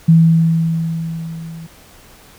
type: tone with level ramp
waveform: sine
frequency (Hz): 164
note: E3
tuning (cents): -9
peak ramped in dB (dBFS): -4 to -29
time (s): 0.08-1.67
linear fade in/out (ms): 10
effects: pink hiss -44 dBFS RMS until 2.38 s